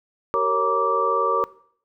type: tone cluster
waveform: sine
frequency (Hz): 383.3 / 460.6 / 553 / 944 / 1167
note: G4 / A#4 / C#5 / A#5 / D6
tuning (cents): -39 / -21 / -4 / +22 / -11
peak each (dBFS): -29 / -24 / -27 / -28 / -21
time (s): 0.34-1.44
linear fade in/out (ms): 0
effects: noise-tail reverb RT60 0.6 s tail -19 dB re dry